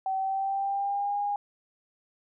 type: tone with pitch glide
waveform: sine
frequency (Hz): 766 to 816.2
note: G5 to G#5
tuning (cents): -40 to -30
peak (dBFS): -26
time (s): 0.06-1.36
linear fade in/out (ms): 2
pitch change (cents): +110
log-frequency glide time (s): 0.16-1.19
effects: none